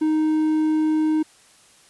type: tone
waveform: triangle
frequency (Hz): 311.1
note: D#4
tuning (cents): 0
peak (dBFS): -15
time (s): 0.01-1.23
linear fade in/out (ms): 10
effects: white hiss -53 dBFS RMS until 1.89 s + resampled to 24000 Hz